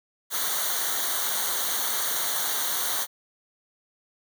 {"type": "noise with comb filter", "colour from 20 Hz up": "white", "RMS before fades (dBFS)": -27, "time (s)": [0.3, 3.07], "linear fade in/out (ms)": 50, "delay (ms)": 0.39, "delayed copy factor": -0.85, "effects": []}